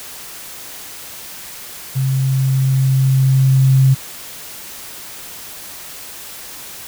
sine tone with level ramp, 133 Hz, C3, 29 cents sharp, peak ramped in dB -14 to -7 dBFS, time 1.95-3.95 s, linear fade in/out 20 ms, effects white hiss -33 dBFS RMS until 6.87 s

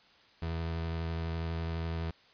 30% pulse tone with vibrato, 82.41 Hz, E2, in tune, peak -30 dBFS, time 0.42-2.11 s, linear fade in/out 5 ms, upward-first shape triangle, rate 12 Hz, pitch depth 19 cents each way, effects white hiss -61 dBFS RMS until 2.33 s + resampled to 11025 Hz

